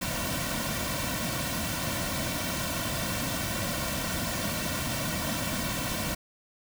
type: noise with comb filter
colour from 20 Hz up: pink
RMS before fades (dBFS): -31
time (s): 0.01-6.15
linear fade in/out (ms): 10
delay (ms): 2.4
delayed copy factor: -0.8
effects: none